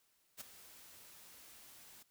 white noise with ADSR envelope, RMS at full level -45 dBFS, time 0.37-2.03 s, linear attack 39 ms, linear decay 10 ms, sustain -13 dB, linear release 7 ms, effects white hiss -75 dBFS RMS until 2.1 s

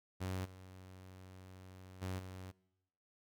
sawtooth tone with level steps, 93.2 Hz, F#2, 13 cents sharp, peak -34 / -49 / -35 / -43 dBFS, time 0.2-2.52 s, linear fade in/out 20 ms, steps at 0.44 / 2.01 / 2.18 s, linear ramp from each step 20 ms, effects noise-tail reverb RT60 1.0 s tail -23 dB re dry

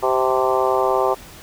harmonic tone with a mistuned harmonic, 130 Hz, C3, 11 cents flat, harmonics 3 / 4 / 5 / 6 / 7 / 8 / 9, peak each -21 / -22 / -23 / -24 / -24 / -25 / -26 dBFS, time 0.02-1.15 s, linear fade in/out 20 ms, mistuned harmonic 7, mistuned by -33 cents, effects pink hiss -41 dBFS RMS until 1.42 s

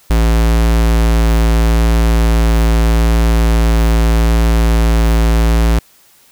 square tone, 56.2 Hz, A1, 37 cents sharp, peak -9 dBFS, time 0.1-5.79 s, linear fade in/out 5 ms, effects white hiss -48 dBFS RMS until 6.31 s

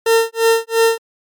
40% pulse tone with tremolo, 454.7 Hz, A#4, 43 cents flat, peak -8 dBFS, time 0.06-0.98 s, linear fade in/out 5 ms, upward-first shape sine, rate 2.9 Hz, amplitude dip 100%, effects MP3 96 kbps

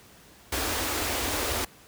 pink band-stop noise, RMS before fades -28 dBFS, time 0.52-1.65 s, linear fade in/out 5 ms, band 100 to 250 Hz, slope 48 dB/octave, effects pink hiss -53 dBFS RMS until 1.87 s + high-pass 60 Hz 12 dB/octave

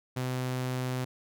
sawtooth tone, 127.5 Hz, C3, 44 cents flat, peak -26 dBFS, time 0.16-1.05 s, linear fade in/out 10 ms, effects none

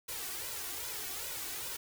white noise with flanger, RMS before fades -40 dBFS, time 0.08-1.77 s, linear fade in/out 10 ms, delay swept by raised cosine 2 to 2.71 ms, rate 2.5 Hz, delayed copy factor +0.8, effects none

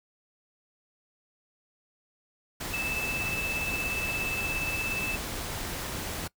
pink noise, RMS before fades -35 dBFS, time 2.6-6.28 s, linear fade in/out 10 ms
sine tone with tremolo, 2628 Hz, E7, 6 cents flat, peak -28 dBFS, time 2.73-5.16 s, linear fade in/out 10 ms, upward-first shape sine, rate 17 Hz, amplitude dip 40%
effects noise-tail reverb RT60 0.1 s tail -22 dB re dry

